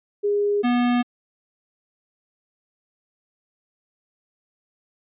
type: tone pair in turn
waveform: sine / square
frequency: 409.7 / 243.6 Hz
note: G#4 / B3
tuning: -24 / -24 cents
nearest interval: major sixth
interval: 900 cents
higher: first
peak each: -18 dBFS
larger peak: neither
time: 0.23-0.63 / 0.63-1.03 s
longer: neither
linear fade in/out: 20 ms
effects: resampled to 8000 Hz